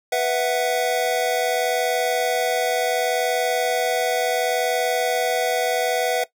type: chord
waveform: square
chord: B suspended fourth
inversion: none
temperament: equal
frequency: 493.9 / 659.3 / 740 Hz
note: B4 / E5 / F#5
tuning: 0 / 0 / 0 cents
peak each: -24 dBFS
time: 0.12-6.24 s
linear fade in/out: 5 ms
effects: noise-tail reverb RT60 0.1 s tail -17 dB re dry